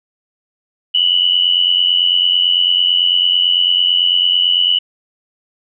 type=tone pair together; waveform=sine; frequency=2932 / 3021 Hz; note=F#7 / F#7; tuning=-16 / +35 cents; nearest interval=minor second; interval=51 cents; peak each=-12 / -15 dBFS; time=0.94-4.79 s; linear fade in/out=10 ms; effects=none